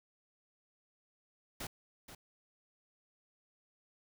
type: noise with echo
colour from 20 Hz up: pink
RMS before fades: -42 dBFS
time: 1.6-1.67 s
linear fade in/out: 5 ms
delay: 480 ms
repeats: 1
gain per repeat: -10 dB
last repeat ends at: 2.15 s
effects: none